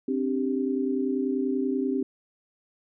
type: chord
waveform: sine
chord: C suspended second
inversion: none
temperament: equal with one note detuned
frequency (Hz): 263.4 / 293.7 / 392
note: C4 / D4 / G4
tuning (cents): +12 / 0 / 0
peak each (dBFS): -26 / -31 / -29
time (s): 0.08-2.03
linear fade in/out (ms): 5
effects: none